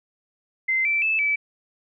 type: tone with pitch steps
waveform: sine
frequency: 2073 / 2332 / 2621 / 2304 Hz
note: C7 / D7 / E7 / D7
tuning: -17 / -13 / -11 / -34 cents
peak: -19 dBFS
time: 0.68-1.36 s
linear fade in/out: 10 ms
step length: 170 ms
effects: none